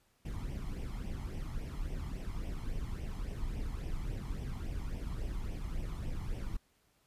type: noise with flanger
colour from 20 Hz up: brown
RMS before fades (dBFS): -38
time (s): 0.25-6.57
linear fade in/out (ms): 5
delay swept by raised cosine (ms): 0.35 to 0.98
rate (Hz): 3.6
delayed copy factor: +0.65
effects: pink hiss -72 dBFS RMS until 7.06 s + resampled to 32000 Hz